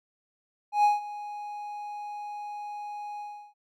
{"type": "tone with ADSR envelope", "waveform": "triangle", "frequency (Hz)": 830, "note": "G#5", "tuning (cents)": -1, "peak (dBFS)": -15, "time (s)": [0.72, 3.54], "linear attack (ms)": 120, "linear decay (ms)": 160, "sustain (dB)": -18, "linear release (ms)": 340, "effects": []}